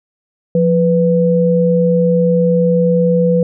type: tone pair together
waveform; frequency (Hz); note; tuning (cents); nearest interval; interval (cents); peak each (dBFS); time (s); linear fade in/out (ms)
sine; 174.61 / 495.3; F3 / B4; 0 / +5; octave + tritone; 1805; -12; 0.55-3.43; 2
effects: none